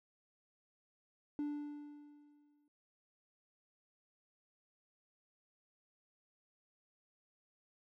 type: tone with exponential decay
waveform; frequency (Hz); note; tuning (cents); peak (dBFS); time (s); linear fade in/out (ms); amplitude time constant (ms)
triangle; 293.3; D4; -2; -32; 1.39-2.68; 1; 280
effects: tanh soft clip ceiling -29 dBFS